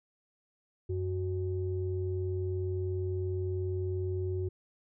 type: tone pair together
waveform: sine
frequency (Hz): 92.85 / 370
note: F#2 / F#4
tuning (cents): +7 / 0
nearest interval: 2 octaves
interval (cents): 2393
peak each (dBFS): -31 / -34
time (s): 0.89-4.49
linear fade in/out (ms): 10
effects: tanh soft clip ceiling -22 dBFS